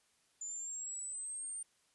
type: exponential sweep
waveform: sine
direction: up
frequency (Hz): 7040 to 8860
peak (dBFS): -40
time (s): 0.41-1.63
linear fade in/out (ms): 5
effects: white hiss -73 dBFS RMS until 1.94 s + resampled to 24000 Hz